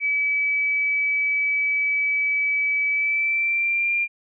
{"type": "tone with pitch glide", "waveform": "sine", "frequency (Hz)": [2291, 2390], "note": ["D7", "D7"], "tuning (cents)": [-44, 30], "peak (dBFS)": -19, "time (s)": [0, 4.08], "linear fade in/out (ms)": 50, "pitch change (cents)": 74, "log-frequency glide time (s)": [2.9, 3.93], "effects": []}